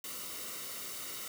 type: noise with comb filter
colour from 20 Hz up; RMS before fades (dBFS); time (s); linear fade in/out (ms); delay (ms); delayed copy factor
white; -42; 0.04-1.28; 2; 1.2; -0.6
effects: none